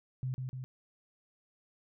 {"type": "tone with echo", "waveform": "sine", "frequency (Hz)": 129.1, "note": "C3", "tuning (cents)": -23, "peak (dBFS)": -32, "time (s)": [0.23, 0.34], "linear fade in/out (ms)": 0, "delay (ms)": 150, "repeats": 2, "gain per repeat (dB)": -3, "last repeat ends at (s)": 0.64, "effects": []}